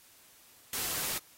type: noise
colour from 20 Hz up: white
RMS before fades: -34 dBFS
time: 0.73-1.18 s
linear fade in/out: 2 ms
effects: white hiss -59 dBFS RMS until 1.37 s + AAC 48 kbps